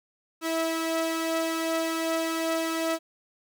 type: tone pair together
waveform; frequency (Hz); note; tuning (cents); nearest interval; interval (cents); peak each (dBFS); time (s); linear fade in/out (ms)
sawtooth; 326.7 / 650.8; E4 / E5; -15 / -22; octave; 1193; -24 / -26; 0.41-2.99; 50
effects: none